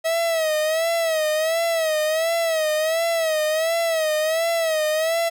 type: tone with vibrato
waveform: 45% pulse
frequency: 642 Hz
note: E5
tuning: 46 cents flat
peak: -19 dBFS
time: 0.04-5.3 s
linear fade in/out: 20 ms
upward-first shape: sine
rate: 1.4 Hz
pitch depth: 82 cents each way
effects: none